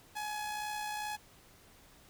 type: tone with amplitude modulation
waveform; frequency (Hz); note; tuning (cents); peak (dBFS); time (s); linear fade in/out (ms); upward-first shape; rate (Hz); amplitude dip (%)
sawtooth; 843; G#5; +26; -31; 0.15-1.17; 20; sine; 62.3; 35
effects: pink hiss -60 dBFS RMS until 2.09 s